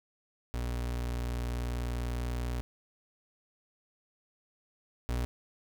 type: tone pair in turn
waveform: 35% pulse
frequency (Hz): 60.3 / 60.68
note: B1 / B1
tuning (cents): -41 / -30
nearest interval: unison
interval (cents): 11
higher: second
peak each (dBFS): -30 / -28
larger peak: second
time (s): 0.54-2.61 / 5.09-5.25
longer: first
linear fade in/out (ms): 0
effects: none